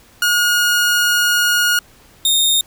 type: tone pair in turn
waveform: sawtooth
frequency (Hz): 1437 / 3675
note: F6 / A#7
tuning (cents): +49 / -25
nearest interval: octave + major third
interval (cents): 1626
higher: second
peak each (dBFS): -9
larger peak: neither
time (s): 0.22-1.79 / 2.25-2.61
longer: first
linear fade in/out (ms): 2
effects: pink hiss -48 dBFS RMS until 2.66 s